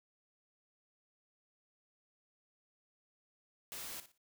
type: noise with echo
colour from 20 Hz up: white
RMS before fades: -45 dBFS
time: 3.72-4 s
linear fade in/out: 0 ms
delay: 59 ms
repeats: 3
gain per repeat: -12 dB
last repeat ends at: 4.177 s
effects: none